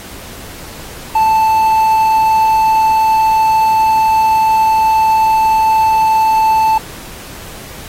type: tone with quantisation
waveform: triangle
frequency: 880 Hz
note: A5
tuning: in tune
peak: -6 dBFS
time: 1.15-6.78 s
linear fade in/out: 5 ms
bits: 6
effects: pink hiss -32 dBFS RMS until 7.88 s + AAC 48 kbps